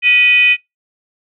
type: tone with frequency modulation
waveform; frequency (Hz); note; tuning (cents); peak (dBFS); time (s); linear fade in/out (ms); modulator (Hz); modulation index
sine; 2489; D#7; 0; -7; 0.02-0.57; 50; 536; 0.55
effects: noise-tail reverb RT60 0.2 s tail -25 dB re dry